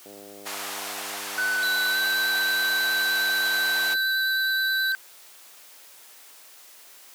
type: click train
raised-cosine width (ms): 2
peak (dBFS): -27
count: 394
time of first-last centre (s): 0.06-3.951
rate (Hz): 101
type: band-pass noise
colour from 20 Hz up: pink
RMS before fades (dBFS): -34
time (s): 0.45-3.95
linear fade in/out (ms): 20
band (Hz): 650 to 15000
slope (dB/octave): 96
type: tone with pitch glide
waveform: triangle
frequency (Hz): 1501 to 1550.3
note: F#6 to G6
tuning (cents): +24 to -20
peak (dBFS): -21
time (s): 1.38-4.95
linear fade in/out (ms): 0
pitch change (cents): +56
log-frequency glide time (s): 1.87-2
type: tone with vibrato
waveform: square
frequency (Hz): 3962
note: B7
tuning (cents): +5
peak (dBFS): -28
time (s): 1.63-4.92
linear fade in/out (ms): 0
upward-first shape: triangle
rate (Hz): 9.5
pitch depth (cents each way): 17
effects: white hiss -49 dBFS RMS until 7.14 s + high-pass 400 Hz 12 dB/octave